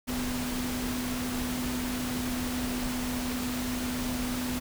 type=tone in noise; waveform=sine; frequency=249.3 Hz; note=B3; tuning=16 cents sharp; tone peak=-31 dBFS; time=0.07-4.6 s; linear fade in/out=20 ms; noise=pink; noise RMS=-35 dBFS; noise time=0.07-4.6 s; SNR=+1 dB; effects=none